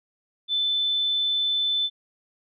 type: tone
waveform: sine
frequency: 3520 Hz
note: A7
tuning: in tune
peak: -21 dBFS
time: 0.48-1.9 s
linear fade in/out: 50 ms
effects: none